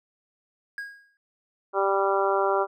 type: tone with exponential decay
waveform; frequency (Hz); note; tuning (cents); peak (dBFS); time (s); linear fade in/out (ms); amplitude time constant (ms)
triangle; 1638; G#6; -24; -27; 0.78-1.17; 1; 83
type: harmonic tone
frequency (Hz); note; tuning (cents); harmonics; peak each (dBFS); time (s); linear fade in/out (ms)
196; G3; 0; 2 / 3 / 4 / 5 / 6 / 7; -25 / -27 / -28 / -29 / -30 / -30; 1.73-2.67; 50
effects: none